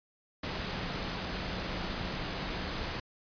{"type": "tone in noise", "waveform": "sine", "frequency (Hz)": 183.7, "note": "F#3", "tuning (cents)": -12, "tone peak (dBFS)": -44, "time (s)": [0.66, 2.7], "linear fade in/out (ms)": 5, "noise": "pink", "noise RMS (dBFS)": -36, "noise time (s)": [0.43, 3], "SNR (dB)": -11, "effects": ["resampled to 11025 Hz"]}